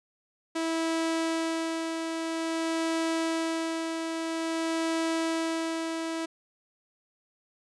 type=tone with tremolo; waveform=sawtooth; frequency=326.6 Hz; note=E4; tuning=16 cents flat; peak=-22 dBFS; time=0.55-6.26 s; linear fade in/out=10 ms; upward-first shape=sine; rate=0.5 Hz; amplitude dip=40%; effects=resampled to 22050 Hz